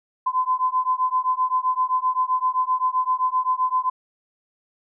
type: beating tone pair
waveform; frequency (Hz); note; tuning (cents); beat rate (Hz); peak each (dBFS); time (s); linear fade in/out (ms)
sine; 1017 / 1024.7; C6 / C6; -50 / -36; 7.7; -22; 0.26-3.9; 10
effects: none